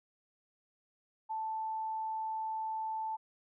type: tone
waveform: sine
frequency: 880 Hz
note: A5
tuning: in tune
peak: -34 dBFS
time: 1.29-3.17 s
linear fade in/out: 20 ms
effects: none